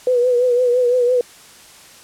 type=tone with vibrato; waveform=sine; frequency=493.3 Hz; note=B4; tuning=2 cents flat; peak=-12 dBFS; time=0.07-1.21 s; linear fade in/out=2 ms; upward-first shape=triangle; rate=5.9 Hz; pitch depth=60 cents each way; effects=white hiss -43 dBFS RMS until 2.03 s + low-pass 10000 Hz 12 dB/octave